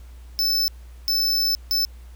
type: tone bursts at uneven times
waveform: square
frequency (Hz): 5274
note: E8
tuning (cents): 0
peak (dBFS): -19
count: 3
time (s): 0.39-0.68 / 1.08-1.55 / 1.71-1.85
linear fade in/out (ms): 0
effects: added 60 Hz sine -39 dBFS peak until 2.15 s + pink hiss -56 dBFS RMS until 2.15 s